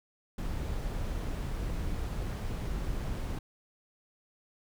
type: noise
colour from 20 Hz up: brown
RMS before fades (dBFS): -34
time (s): 0.38-3.39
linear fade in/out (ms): 5
effects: none